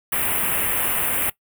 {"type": "band-stop noise", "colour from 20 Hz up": "white", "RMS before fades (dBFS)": -22, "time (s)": [0.12, 1.3], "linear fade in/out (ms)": 5, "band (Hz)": [3000, 9100], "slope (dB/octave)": 48, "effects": ["noise-tail reverb RT60 0.1 s tail -19 dB re dry"]}